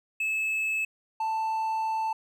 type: tone pair in turn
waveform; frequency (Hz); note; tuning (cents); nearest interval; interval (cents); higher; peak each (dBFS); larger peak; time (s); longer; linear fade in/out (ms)
triangle; 2600 / 884.3; E7 / A5; -24 / +8; octave + perfect fifth; 1868; first; -24; neither; 0.2-0.85 / 1.2-2.13; second; 5
effects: none

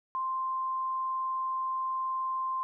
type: tone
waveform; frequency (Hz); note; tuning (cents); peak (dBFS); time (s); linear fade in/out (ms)
sine; 1046.5; C6; 0; -29; 0.15-2.63; 0
effects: none

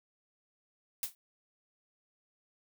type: noise with exponential decay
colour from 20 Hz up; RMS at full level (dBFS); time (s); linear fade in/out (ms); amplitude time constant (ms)
blue; -30; 1.03-1.15; 1; 25
effects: none

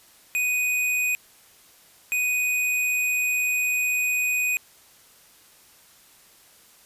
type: tone bursts at uneven times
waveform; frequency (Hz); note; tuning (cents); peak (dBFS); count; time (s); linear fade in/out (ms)
square; 2489; D#7; 0; -22; 2; 0.35-1.15 / 2.12-4.57; 0
effects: white hiss -54 dBFS RMS until 6.85 s + resampled to 32000 Hz

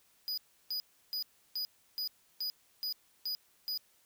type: tone bursts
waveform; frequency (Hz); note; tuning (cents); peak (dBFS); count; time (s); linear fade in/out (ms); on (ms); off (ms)
square; 4939; D#8; -14; -34; 9; 0.28-3.775; 0; 95; 330
effects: white hiss -68 dBFS RMS until 4.05 s

